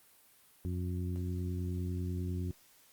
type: harmonic tone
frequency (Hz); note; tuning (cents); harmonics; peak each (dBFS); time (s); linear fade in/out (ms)
90; F#2; -47; 1 / 2 / 3 / 4; -34 / -40 / -44 / -46; 0.65-2.51; 0
effects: white hiss -63 dBFS RMS until 2.92 s + Opus 32 kbps